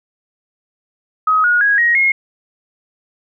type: tone with pitch steps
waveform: sine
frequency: 1266 / 1445.9 / 1651.3 / 1885.9 / 2154 Hz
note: D#6 / F#6 / G#6 / A#6 / C7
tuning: +30 / -40 / -10 / +20 / +50 cents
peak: -10 dBFS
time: 1.27-2.12 s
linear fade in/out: 5 ms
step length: 170 ms
effects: none